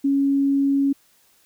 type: tone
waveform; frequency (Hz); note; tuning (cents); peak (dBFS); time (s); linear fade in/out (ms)
sine; 277.2; C#4; 0; -16; 0.04-0.93; 10
effects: white hiss -59 dBFS RMS until 1.45 s